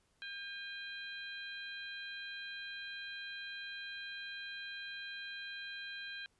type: harmonic tone with a mistuned harmonic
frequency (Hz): 800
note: G5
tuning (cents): +35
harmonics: 2 / 3 / 4 / 5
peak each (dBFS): -45 / -50 / -50 / -50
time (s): 0.22-6.26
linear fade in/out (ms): 0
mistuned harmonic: 3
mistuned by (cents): +46
effects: pink hiss -75 dBFS RMS until 6.39 s + resampled to 24000 Hz